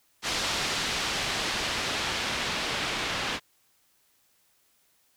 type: noise with low-pass filter sweep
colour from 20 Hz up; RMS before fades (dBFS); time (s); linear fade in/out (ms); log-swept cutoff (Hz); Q
white; -30; 0.22-3.4; 50; 4800 to 3200; 0.86
effects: white hiss -67 dBFS RMS until 5.16 s